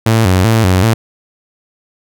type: tone with vibrato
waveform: sawtooth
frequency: 102.2 Hz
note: G#2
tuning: 27 cents flat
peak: -4 dBFS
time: 0.06-0.94 s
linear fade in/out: 5 ms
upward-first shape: square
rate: 2.6 Hz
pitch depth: 170 cents each way
effects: none